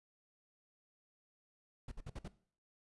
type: noise bursts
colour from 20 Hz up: brown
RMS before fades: -44 dBFS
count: 5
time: 1.88-2.28 s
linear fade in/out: 5 ms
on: 36 ms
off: 55 ms
effects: noise-tail reverb RT60 0.5 s tail -18 dB re dry + resampled to 24000 Hz